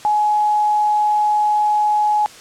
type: tone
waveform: sine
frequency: 842 Hz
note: G#5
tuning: 24 cents sharp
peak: -13 dBFS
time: 0.05-2.26 s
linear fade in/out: 0 ms
effects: white hiss -40 dBFS RMS until 2.4 s + low-pass 8000 Hz 12 dB/octave